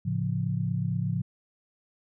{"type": "chord", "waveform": "sine", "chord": "A augmented", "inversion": "none", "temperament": "equal", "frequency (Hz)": [110, 138.59, 174.61], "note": ["A2", "C#3", "E#3"], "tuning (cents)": [0, 0, 0], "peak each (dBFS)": -30, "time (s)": [0.05, 1.22], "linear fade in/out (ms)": 10, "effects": []}